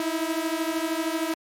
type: beating tone pair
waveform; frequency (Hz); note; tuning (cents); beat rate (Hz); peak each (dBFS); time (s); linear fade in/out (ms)
sawtooth; 317.3 / 330.3; D#4 / E4; +34 / +4; 13; -24; 0-1.34; 2
effects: MP3 64 kbps